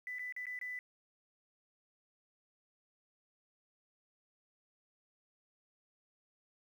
sine tone with dropouts, 1993 Hz, B6, 15 cents sharp, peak -39 dBFS, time 0.07-0.79 s, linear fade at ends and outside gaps 1 ms, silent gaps 0.186-0.193 / 0.324-0.364 / 0.456-0.467 / 0.59-0.613 s, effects 11-bit

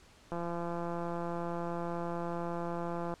click train, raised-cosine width 1 ms, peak -24 dBFS, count 483, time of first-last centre 0.32-3.139 s, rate 171 Hz, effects pink hiss -60 dBFS RMS until 3.2 s + low-pass 8000 Hz 12 dB/octave

